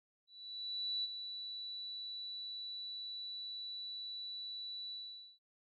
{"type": "tone with ADSR envelope", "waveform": "sine", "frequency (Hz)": 3951, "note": "B7", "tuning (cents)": 0, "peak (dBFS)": -34, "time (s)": [0.27, 5.39], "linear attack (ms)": 770, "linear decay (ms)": 26, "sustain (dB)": -8, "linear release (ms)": 470, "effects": []}